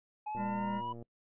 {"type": "linear sweep", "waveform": "triangle", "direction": "up", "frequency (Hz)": [841, 987.8], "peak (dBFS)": -34, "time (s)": [0.26, 0.93], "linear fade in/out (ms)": 10}
{"type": "click train", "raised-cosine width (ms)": 2, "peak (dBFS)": -35, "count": 80, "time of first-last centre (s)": [0.35, 1.025], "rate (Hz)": 117}
{"type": "harmonic tone", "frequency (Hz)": 201.2, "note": "G3", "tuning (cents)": 45, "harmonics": [1, 3, 5, 7, 9, 10], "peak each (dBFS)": [-35, -45, -49, -52, -54, -55], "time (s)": [0.36, 0.82], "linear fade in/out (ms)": 50}
{"effects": ["noise-tail reverb RT60 0.1 s tail -24 dB re dry", "resampled to 8000 Hz"]}